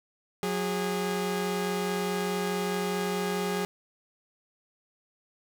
sawtooth tone pair together, 182.63 / 410 Hz, F#3 / G#4, -22 / -22 cents, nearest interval octave + major second, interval 1400 cents, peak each -27 / -26 dBFS, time 0.43-3.65 s, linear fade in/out 0 ms, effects none

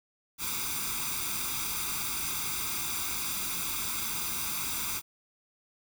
white noise with comb filter, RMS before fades -33 dBFS, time 0.38-5.02 s, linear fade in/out 50 ms, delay 0.83 ms, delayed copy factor +0.85, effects none

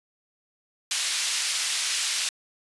pink band-pass noise, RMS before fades -27 dBFS, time 0.91-2.29 s, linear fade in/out 2 ms, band 2900 to 9400 Hz, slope 12 dB/octave, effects resampled to 24000 Hz

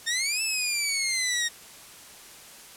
15% pulse exponential two-way sweep, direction up then down, 1800 to 2655 to 1856 Hz, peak -18 dBFS, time 0.06-1.49 s, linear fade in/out 20 ms, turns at 0.42 s, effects white hiss -47 dBFS RMS until 2.76 s + low-pass 12000 Hz 12 dB/octave

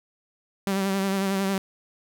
sawtooth tone with vibrato, 194.5 Hz, G3, 13 cents flat, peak -19 dBFS, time 0.67-1.58 s, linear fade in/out 0 ms, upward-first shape sine, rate 11 Hz, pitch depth 32 cents each way, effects none

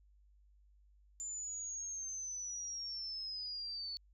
sine linear sweep, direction down, 7150 to 4435 Hz, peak -40 dBFS, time 1.2-3.97 s, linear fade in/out 0 ms, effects added 50 Hz sine -63 dBFS peak until 4.13 s

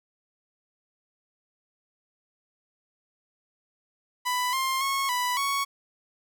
sawtooth tone with pitch steps, 994 / 1058 / 1094 / 989 / 1112 Hz, B5 / C6 / C#6 / B5 / C#6, +11 / +19 / -23 / +2 / +5 cents, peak -21 dBFS, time 4.25-5.65 s, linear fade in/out 20 ms, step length 280 ms, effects none

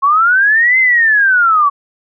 sine linear two-way sweep, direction up then down, 1078 to 2085 to 1113 Hz, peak -7 dBFS, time 0.02-1.7 s, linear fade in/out 20 ms, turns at 0.79 s, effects none

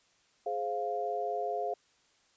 sine chord, F minor, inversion first, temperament just, 419.1 / 523.8 / 698.5 Hz, Ab4 / C5 / F5, +16 / +2 / 0 cents, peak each -36 / -38 / -33 dBFS, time 0.46-1.74 s, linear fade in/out 5 ms, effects white hiss -68 dBFS RMS until 2.36 s + resampled to 16000 Hz

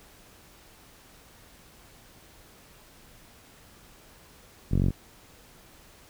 5% pulse tone with low-pass filter, 46.25 Hz, F#1, in tune, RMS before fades -23 dBFS, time 4.71-4.91 s, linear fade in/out 10 ms, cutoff 160 Hz, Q 0.82, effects pink hiss -54 dBFS RMS until 6.09 s

